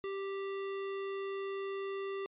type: tone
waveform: square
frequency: 392 Hz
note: G4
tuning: in tune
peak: -37 dBFS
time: 0.04-2.26 s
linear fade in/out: 0 ms
effects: resampled to 8000 Hz